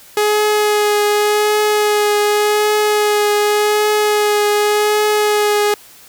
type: tone with vibrato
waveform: sawtooth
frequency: 419 Hz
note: G#4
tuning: 15 cents sharp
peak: -8 dBFS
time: 0.17-5.74 s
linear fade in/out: 2 ms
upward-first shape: triangle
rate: 0.87 Hz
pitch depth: 17 cents each way
effects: white hiss -42 dBFS RMS until 6.08 s